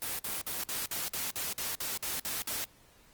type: noise bursts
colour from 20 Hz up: white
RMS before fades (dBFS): -35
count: 12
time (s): 0.02-2.643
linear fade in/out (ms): 0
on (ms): 170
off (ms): 53
effects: pink hiss -61 dBFS RMS until 3.13 s + Opus 24 kbps